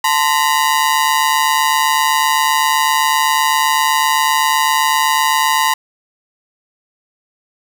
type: ring-modulated tone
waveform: sawtooth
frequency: 960 Hz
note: B5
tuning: 49 cents flat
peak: -5 dBFS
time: 0.04-5.74 s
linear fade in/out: 5 ms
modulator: 73.9 Hz
effects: none